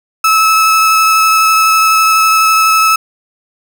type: tone with vibrato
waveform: 35% pulse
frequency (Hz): 1301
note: E6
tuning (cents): -23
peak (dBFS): -5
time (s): 0.24-2.96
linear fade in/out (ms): 5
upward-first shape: triangle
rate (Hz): 12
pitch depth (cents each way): 11
effects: none